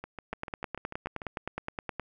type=two click trains; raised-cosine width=0.5 ms; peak=-18 / -24 dBFS; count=17 / 9; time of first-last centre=0.33-1.997 / 0.04-1.218 s; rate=9.6 / 6.79 Hz; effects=none